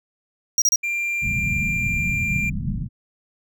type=tone bursts; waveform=square; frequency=5720 Hz; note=F8; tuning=41 cents sharp; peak=-15 dBFS; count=3; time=0.58-0.759 s; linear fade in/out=2 ms; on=39 ms; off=31 ms
type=tone; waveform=triangle; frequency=2380 Hz; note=D7; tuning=22 cents sharp; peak=-20 dBFS; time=0.83-2.5 s; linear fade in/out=10 ms
type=low-pass noise; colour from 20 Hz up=white; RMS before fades=-26 dBFS; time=1.21-2.89 s; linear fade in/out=50 ms; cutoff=210 Hz; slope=48 dB/octave
effects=none